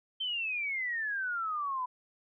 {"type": "exponential sweep", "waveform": "sine", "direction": "down", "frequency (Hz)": [3136, 987.8], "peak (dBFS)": -31, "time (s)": [0.2, 1.86], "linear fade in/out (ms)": 10, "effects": []}